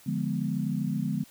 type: chord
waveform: sine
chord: D diminished seventh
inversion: none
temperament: equal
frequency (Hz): 146.83 / 174.61 / 207.7 / 246.9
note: D3 / F3 / Ab3 / Cb4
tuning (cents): 0 / 0 / 0 / 0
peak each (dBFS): -32 / -32 / -31 / -33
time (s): 0.06-1.24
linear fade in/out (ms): 10
effects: white hiss -55 dBFS RMS until 1.3 s